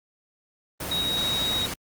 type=tone in noise; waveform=sine; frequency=3798 Hz; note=A#7; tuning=32 cents sharp; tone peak=-24 dBFS; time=0.91-1.66 s; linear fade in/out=5 ms; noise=pink; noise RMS=-31 dBFS; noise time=0.8-1.74 s; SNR=+4 dB; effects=high-pass 60 Hz 12 dB/octave + Opus 24 kbps